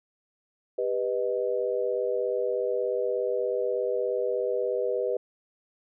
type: chord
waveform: sine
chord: G augmented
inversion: none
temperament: equal with one note detuned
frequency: 397.2 / 493.9 / 622.3 Hz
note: G4 / B4 / D#5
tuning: +23 / 0 / 0 cents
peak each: -30 / -27 / -32 dBFS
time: 0.78-5.17 s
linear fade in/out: 5 ms
effects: none